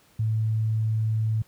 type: tone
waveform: sine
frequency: 110 Hz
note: A2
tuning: in tune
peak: -21 dBFS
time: 0.19-1.42 s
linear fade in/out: 5 ms
effects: pink hiss -59 dBFS RMS until 1.47 s + high-pass 60 Hz 12 dB/octave